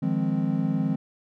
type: chord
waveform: triangle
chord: F minor seventh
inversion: third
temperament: equal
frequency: 155.56 / 174.61 / 207.7 / 261.6 Hz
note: Eb3 / F3 / Ab3 / C4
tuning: 0 / 0 / 0 / 0 cents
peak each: -26 dBFS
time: 0.02-0.96 s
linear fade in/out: 10 ms
effects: none